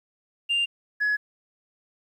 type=tone pair in turn; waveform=sine; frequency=2794 / 1688.9 Hz; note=F7 / G#6; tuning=0 / +29 cents; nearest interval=major sixth; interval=871 cents; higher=first; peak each=-19 dBFS; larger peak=neither; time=0.49-0.66 / 1-1.17 s; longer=neither; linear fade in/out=20 ms; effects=tanh soft clip ceiling -19 dBFS + 10-bit